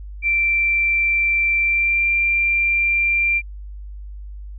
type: tone with pitch glide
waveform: sine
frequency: 2349 to 2371 Hz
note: D7 to D7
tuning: 0 to +16 cents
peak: -15 dBFS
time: 0.22-3.42 s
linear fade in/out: 50 ms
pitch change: +16 cents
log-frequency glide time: 1.61-2.08 s
effects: added 50 Hz sine -31 dBFS peak until 4.58 s